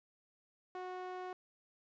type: tone with band-pass filter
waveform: sawtooth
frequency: 366.7 Hz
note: F#4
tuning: 15 cents flat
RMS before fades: -44 dBFS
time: 0.75-1.33 s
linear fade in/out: 2 ms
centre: 760 Hz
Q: 1
effects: resampled to 16000 Hz + 13-bit